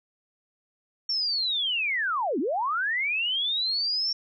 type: linear two-way sweep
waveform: sine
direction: down then up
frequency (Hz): 5510 to 233.1 to 5510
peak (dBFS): -24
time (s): 1.09-4.13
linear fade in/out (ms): 5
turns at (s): 2.39
effects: none